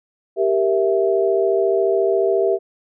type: chord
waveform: sine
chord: E diminished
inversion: first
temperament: equal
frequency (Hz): 392 / 466.2 / 659.3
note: G4 / Bb4 / E5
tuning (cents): 0 / 0 / 0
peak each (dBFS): -17 / -21 / -20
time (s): 0.36-2.59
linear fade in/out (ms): 50
effects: none